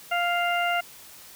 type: harmonic tone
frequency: 698.5 Hz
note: F5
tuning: in tune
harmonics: 1 / 2 / 3 / 4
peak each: -25 / -28 / -30 / -31 dBFS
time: 0.11-0.81 s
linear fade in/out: 10 ms
effects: white hiss -47 dBFS RMS until 1.35 s